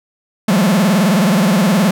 45% pulse tone with vibrato, 194.1 Hz, G3, 17 cents flat, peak -10 dBFS, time 0.48-1.91 s, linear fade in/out 5 ms, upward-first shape sine, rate 19 Hz, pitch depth 240 cents each way, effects none

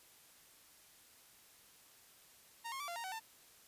sawtooth tone with pitch steps, 926 / 1076 / 1157 / 690 / 929 / 755 / 894 Hz, A#5 / C6 / D6 / F5 / A#5 / F#5 / A5, -12 / +48 / -26 / -21 / -6 / +35 / +27 cents, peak -38 dBFS, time 2.64-3.2 s, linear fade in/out 20 ms, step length 80 ms, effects white hiss -63 dBFS RMS until 3.67 s + resampled to 32000 Hz

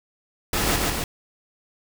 pink noise with echo, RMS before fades -23 dBFS, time 0.53-0.76 s, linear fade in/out 2 ms, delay 140 ms, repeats 2, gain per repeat -2 dB, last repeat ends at 1.04 s, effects none

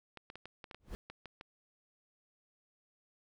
clicks, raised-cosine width 0.3 ms, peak -31 dBFS, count 10, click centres 0.173 / 0.301 / 0.356 / 0.456 / 0.642 / 0.712 / 0.746 / 1.1 / 1.257 / 1.411 s
brown noise with exponential growth, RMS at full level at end -37 dBFS, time 0.8-0.95 s, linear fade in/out 0 ms, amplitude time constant 31 ms
effects none

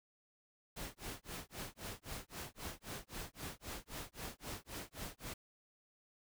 pink noise with tremolo, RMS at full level -44 dBFS, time 0.76-5.34 s, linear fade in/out 10 ms, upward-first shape sine, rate 3.8 Hz, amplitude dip 100%, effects none

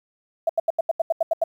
sine tone bursts, 659.3 Hz, E5, in tune, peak -16 dBFS, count 10, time 0.47-1.439 s, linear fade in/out 5 ms, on 24 ms, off 81 ms, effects 9-bit

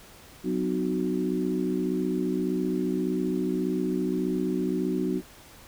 harmonic tone with a mistuned harmonic, 61.74 Hz, B1, in tune, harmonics 3 / 4 / 5 / 6, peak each -30 / -30 / -30 / -30 dBFS, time 0.43-5.22 s, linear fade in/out 50 ms, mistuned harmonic 4, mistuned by +47 cents, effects pink hiss -50 dBFS RMS until 5.67 s

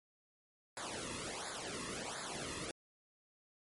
pink noise with flanger, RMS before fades -43 dBFS, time 0.77-2.71 s, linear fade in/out 0 ms, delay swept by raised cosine 0.34 to 1.34 ms, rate 1.4 Hz, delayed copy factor -0.95, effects MP3 48 kbps

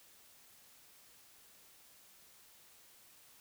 silence, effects white hiss -62 dBFS RMS until 3.4 s

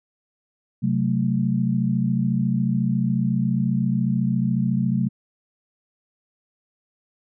sine tone cluster, 131.9 / 185.8 / 219.9 Hz, C3 / F#3 / A3, +14 / +7 / -1 cents, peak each -23 dBFS, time 0.82-5.09 s, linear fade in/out 20 ms, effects none

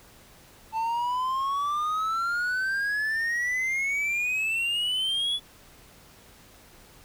triangle exponential sweep, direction up, 880 to 3435 Hz, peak -23 dBFS, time 0.72-5.4 s, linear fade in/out 50 ms, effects pink hiss -53 dBFS RMS until 7.04 s

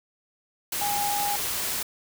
sine tone in noise, 819 Hz, G#5, 24 cents flat, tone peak -26 dBFS, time 0.81-1.36 s, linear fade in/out 5 ms, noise white, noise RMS -29 dBFS, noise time 0.72-1.83 s, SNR 0 dB, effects none

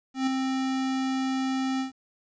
square tone with ADSR envelope, 263.6 Hz, C4, 13 cents sharp, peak -22 dBFS, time 0.14-1.92 s, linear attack 130 ms, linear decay 6 ms, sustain -4 dB, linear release 120 ms, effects resampled to 16000 Hz + 10-bit

